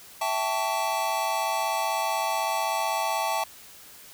square chord, A dominant seventh, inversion second, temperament equal with one note detuned, 659.3 / 784 / 880 / 1130.7 Hz, E5 / G5 / A5 / C#6, 0 / 0 / 0 / +34 cents, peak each -32 / -32 / -29 / -33 dBFS, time 0.21-3.44 s, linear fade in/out 5 ms, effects white hiss -48 dBFS RMS until 4.13 s

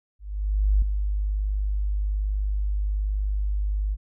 sine tone with ADSR envelope, 50.6 Hz, G#1, 44 cents flat, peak -15 dBFS, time 0.19-3.97 s, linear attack 630 ms, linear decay 3 ms, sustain -7 dB, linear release 43 ms, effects none

